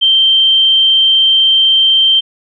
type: tone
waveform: sine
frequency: 3136 Hz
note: G7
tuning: in tune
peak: -6 dBFS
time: 0.01-2.21 s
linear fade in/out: 20 ms
effects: none